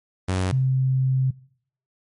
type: tone pair in turn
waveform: sawtooth / sine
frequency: 93 / 131.14 Hz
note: F#2 / C3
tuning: +9 / +4 cents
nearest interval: tritone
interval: 595 cents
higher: second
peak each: -17 dBFS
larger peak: neither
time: 0.28-0.52 / 0.52-1.31 s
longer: second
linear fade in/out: 10 ms
effects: noise-tail reverb RT60 0.6 s tail -22 dB re dry + MP3 48 kbps